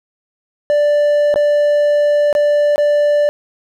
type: tone with dropouts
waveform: triangle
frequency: 587.3 Hz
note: D5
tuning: in tune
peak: -8 dBFS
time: 0.7-3.29 s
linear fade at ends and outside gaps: 0 ms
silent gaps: 1.341-1.359 / 2.328-2.351 / 2.759-2.78 s
effects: none